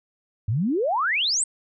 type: exponential sweep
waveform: sine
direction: up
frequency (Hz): 95.5 to 8690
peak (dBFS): -20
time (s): 0.48-1.44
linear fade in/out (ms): 5
effects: none